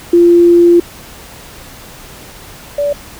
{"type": "tone pair in turn", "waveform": "sine", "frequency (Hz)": [345.3, 576.9], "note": ["F4", "D5"], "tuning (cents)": [-20, -31], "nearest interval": "major sixth", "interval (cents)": 889, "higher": "second", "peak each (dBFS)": [-3, -11], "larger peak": "first", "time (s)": [[0.13, 0.8], [2.78, 2.93]], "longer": "first", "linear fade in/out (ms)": 5, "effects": ["pink hiss -34 dBFS RMS until 3.19 s"]}